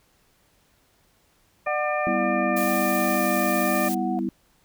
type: harmonic tone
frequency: 599 Hz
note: D5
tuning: 34 cents sharp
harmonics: 1 / 2 / 3 / 4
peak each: -26 / -29 / -31 / -32 dBFS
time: 1.66-3.89 s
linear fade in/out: 10 ms
type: tone with vibrato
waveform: sine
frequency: 730 Hz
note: F#5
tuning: 24 cents flat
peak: -28 dBFS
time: 1.67-4.19 s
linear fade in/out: 0 ms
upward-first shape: square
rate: 1 Hz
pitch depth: 23 cents each way
type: chord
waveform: sine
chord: E minor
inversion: first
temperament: equal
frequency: 196 / 246.9 / 329.6 Hz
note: G3 / B3 / E4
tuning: 0 / 0 / 0 cents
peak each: -28 dBFS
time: 2.07-4.29 s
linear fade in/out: 0 ms
type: noise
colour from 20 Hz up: blue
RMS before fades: -32 dBFS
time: 2.56-3.95 s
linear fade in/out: 10 ms
effects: pink hiss -63 dBFS RMS until 4.64 s